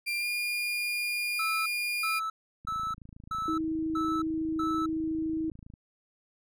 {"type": "tone with pitch glide", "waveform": "35% pulse", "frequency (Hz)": [2383, 2422], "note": ["D7", "D#7"], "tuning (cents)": [25, -47], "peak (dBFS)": -27, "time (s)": [0.06, 2.2], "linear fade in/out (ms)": 20, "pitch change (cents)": 28, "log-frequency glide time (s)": [0.18, 0.26]}
{"type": "tone bursts", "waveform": "triangle", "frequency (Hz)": 1309, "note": "E6", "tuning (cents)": -13, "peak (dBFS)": -28, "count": 6, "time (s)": [1.39, 4.86], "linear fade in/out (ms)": 5, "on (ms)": 270, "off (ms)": 370}
{"type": "click train", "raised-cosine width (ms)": 5, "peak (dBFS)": -35, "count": 85, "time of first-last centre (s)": [2.65, 5.738], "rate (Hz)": 27.2}
{"type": "tone", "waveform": "sine", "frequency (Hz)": 318.9, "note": "D#4", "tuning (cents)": 43, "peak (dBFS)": -28, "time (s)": [3.48, 5.5], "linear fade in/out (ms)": 2}
{"effects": []}